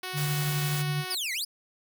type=tone; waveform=5% pulse; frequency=370 Hz; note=F#4; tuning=in tune; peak=-22 dBFS; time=0.03-1.15 s; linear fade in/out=5 ms
type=tone with tremolo; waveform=sine; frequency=146.83 Hz; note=D3; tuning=in tune; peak=-25 dBFS; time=0.13-1.05 s; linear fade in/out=50 ms; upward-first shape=triangle; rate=12 Hz; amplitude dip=35%
type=noise; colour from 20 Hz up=white; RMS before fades=-36 dBFS; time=0.16-0.83 s; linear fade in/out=20 ms
type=exponential two-way sweep; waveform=sawtooth; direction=down then up; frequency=5360 to 1924 to 5360 Hz; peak=-26 dBFS; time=1.1-1.45 s; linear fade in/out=10 ms; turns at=1.33 s
effects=none